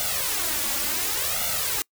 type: noise with flanger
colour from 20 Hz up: white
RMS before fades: -26 dBFS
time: 0-1.82 s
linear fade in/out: 0 ms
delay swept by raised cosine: 1.4 to 3.6 ms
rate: 0.69 Hz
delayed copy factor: +0.85
effects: noise-tail reverb RT60 0.1 s tail -26 dB re dry